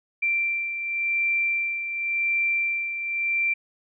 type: beating tone pair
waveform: sine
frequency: 2355 / 2355.91 Hz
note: D7 / D7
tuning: +4 / +5 cents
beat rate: 0.91 Hz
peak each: -23 / -31 dBFS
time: 0.22-3.54 s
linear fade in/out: 10 ms
effects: none